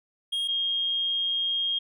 triangle / sine tone pair in turn, 3251 / 3239 Hz, G#7 / G#7, -38 / -44 cents, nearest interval unison, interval 6 cents, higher first, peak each -24 dBFS, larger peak neither, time 0.32-0.48 / 0.48-1.79 s, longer second, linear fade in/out 10 ms, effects none

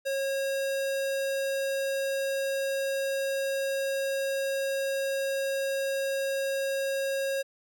square tone, 544 Hz, C#5, 33 cents flat, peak -28 dBFS, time 0.05-7.43 s, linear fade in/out 20 ms, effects none

